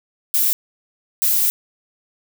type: noise bursts at uneven times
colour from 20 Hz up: violet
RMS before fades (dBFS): -17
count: 2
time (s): 0.34-0.53 / 1.22-1.5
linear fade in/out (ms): 0
effects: none